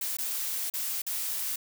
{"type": "noise with dropouts", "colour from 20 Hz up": "blue", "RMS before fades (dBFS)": -32, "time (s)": [0.01, 1.56], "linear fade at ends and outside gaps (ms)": 5, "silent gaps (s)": [[0.17, 0.185], [0.7, 0.737], [1.02, 1.065]], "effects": []}